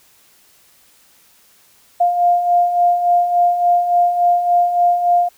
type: beating tone pair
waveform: sine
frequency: 700 / 703.5 Hz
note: F5 / F5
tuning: +4 / +12 cents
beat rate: 3.5 Hz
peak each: -20 / -12 dBFS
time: 2-5.29 s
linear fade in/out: 10 ms
effects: white hiss -52 dBFS RMS until 5.37 s